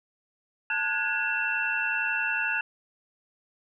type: tone cluster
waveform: sine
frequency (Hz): 883 / 1452 / 1543 / 1665 / 2693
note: A5 / F#6 / G6 / G#6 / E7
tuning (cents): +6 / -33 / -28 / +4 / +36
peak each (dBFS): -36 / -30 / -36 / -31 / -29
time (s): 0.7-2.61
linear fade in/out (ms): 2
effects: none